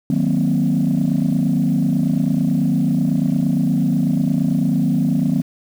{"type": "chord", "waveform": "sine", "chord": "C half-diminished seventh", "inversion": "first", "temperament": "equal", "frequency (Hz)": [155.56, 185, 233.1, 261.6], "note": ["Eb3", "Gb3", "Bb3", "C4"], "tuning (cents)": [0, 0, 0, 0], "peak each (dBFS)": -19, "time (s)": [0.1, 5.42], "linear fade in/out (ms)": 2, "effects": ["tanh soft clip ceiling -9 dBFS", "7-bit"]}